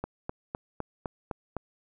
click train, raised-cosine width 1 ms, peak -18 dBFS, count 7, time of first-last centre 0.04-1.567 s, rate 3.93 Hz, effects none

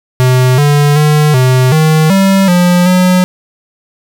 square tone with pitch steps, 127.6 / 145.6 / 150.7 / 128.3 / 156.7 / 193.9 / 177.4 / 182.4 Hz, C3 / D3 / D3 / C3 / D#3 / G3 / F3 / F#3, -43 / -15 / +45 / -34 / +13 / -19 / +27 / -24 cents, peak -6 dBFS, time 0.2-3.24 s, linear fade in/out 0 ms, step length 380 ms, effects none

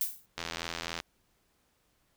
violet noise with exponential decay, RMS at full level -27 dBFS, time 0.01-0.26 s, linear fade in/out 1 ms, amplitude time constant 54 ms
click train, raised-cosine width 0.2 ms, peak -17 dBFS, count 53, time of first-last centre 0.38-1.001 s, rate 83.7 Hz
effects pink hiss -72 dBFS RMS until 2.16 s

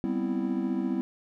triangle chord, C major seventh, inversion second, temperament equal, 196 / 246.9 / 261.6 / 329.6 Hz, G3 / B3 / C4 / E4, 0 / 0 / 0 / 0 cents, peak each -30 dBFS, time 0.04-1.01 s, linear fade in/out 0 ms, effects none

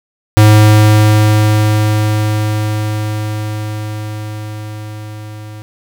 square tone with level ramp, 106.7 Hz, G#2, 47 cents sharp, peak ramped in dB -3 to -28 dBFS, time 0.37-5.62 s, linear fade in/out 0 ms, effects none

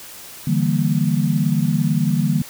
sine chord, E half-diminished seventh, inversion third, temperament equal, 146.83 / 164.81 / 196 / 233.1 Hz, D3 / E3 / G3 / Bb3, 0 / 0 / 0 / 0 cents, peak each -20 / -20 / -22 / -22 dBFS, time 0.47-2.42 s, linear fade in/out 5 ms, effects white hiss -38 dBFS RMS until 2.49 s

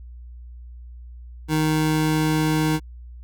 square tone pair together, 155.56 / 311.1 Hz, D#3 / D#4, 0 / 0 cents, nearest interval octave, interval 1200 cents, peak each -22 dBFS, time 1.48-2.8 s, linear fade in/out 50 ms, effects added 60 Hz sine -37 dBFS peak until 3.23 s

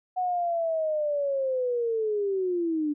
sine linear sweep, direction down, 740 to 290 Hz, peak -24 dBFS, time 0.16-2.94 s, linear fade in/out 20 ms, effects none

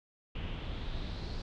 brown noise with low-pass filter sweep, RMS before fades -38 dBFS, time 0.35-1.42 s, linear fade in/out 5 ms, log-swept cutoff 2900 to 4600 Hz, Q 4.5, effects none

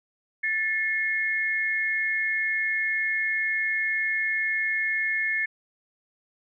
sine tone pair together, 1760 / 2159 Hz, A6 / C#7, 0 / -46 cents, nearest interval major third, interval 354 cents, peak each -26 dBFS, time 0.43-5.46 s, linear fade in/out 10 ms, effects none

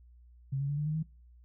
sine tone with pitch steps, 135.7 / 139.92 / 144.27 / 148.75 / 153.38 / 158.15 Hz, C#3 / C#3 / D3 / D3 / D#3 / D#3, -36 / +17 / -30 / +22 / -24 / +29 cents, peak -29 dBFS, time 0.52-1.03 s, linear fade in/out 10 ms, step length 85 ms, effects noise-tail reverb RT60 0.4 s tail -24 dB re dry + added 60 Hz sine -54 dBFS peak until 1.44 s

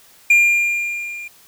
triangle tone with level ramp, 2400 Hz, D7, 37 cents sharp, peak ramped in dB -6 to -28 dBFS, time 0.3-1.28 s, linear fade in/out 5 ms, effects white hiss -49 dBFS RMS until 1.47 s

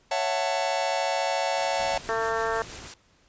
45% pulse chord, F# minor seventh, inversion second, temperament just, 555 / 666 / 740 / 888 Hz, C#5 / E5 / F#5 / A5, +2 / +18 / 0 / +16 cents, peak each -30 dBFS, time 0.11-1.98 s, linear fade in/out 5 ms
white noise with tremolo, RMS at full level -40 dBFS, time 1.57-2.94 s, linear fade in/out 2 ms, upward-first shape sine, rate 6.2 Hz, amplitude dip 45%
pink noise, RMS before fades -43 dBFS, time 1.79-2.88 s, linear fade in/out 5 ms
harmonic tone, 225.3 Hz, A3, 41 cents sharp, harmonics 2 / 3 / 4 / 5 / 6 / 7 / 8, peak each -29 / -31 / -32 / -33 / -34 / -34 / -35 dBFS, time 2.09-2.62 s, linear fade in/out 0 ms
effects pink hiss -62 dBFS RMS until 3.28 s + resampled to 16000 Hz

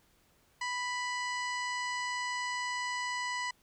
harmonic tone with a mistuned harmonic, 987.8 Hz, B5, in tune, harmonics 1 / 2 / 3 / 4 / 5 / 6 / 7 / 8, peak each -36 / -36 / -45 / -48 / -46 / -50 / -53 / -49 dBFS, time 0.61-3.51 s, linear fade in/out 5 ms, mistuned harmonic 4, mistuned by +74 cents, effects pink hiss -68 dBFS RMS until 3.62 s

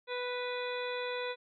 harmonic tone, 493.9 Hz, B4, in tune, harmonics 1 / 2 / 3 / 4 / 5 / 7 / 8, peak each -36 / -42 / -44 / -45 / -44 / -46 / -47 dBFS, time 0.07-1.36 s, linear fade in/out 50 ms, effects none

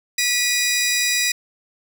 15% pulse tone pair together, 1954 / 2460 Hz, B6 / D#7, -19 / -20 cents, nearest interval major third, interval 399 cents, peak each -14 dBFS, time 0.18-1.32 s, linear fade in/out 5 ms, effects none

